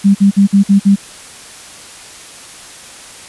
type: tone bursts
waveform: sine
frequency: 198.5 Hz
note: G3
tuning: 22 cents sharp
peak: -4 dBFS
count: 6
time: 0.04-0.96 s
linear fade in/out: 20 ms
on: 110 ms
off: 52 ms
effects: white hiss -34 dBFS RMS until 3.28 s + resampled to 24000 Hz